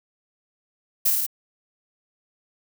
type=noise with echo; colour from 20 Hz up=violet; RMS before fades=-19 dBFS; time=1.05-1.11 s; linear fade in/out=10 ms; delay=52 ms; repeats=3; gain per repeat=-2 dB; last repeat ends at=1.266 s; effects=none